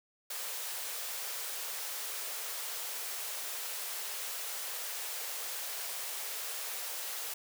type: high-pass noise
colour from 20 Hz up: white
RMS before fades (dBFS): -39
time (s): 0.3-7.34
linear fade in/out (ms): 5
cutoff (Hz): 410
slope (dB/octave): 48
effects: none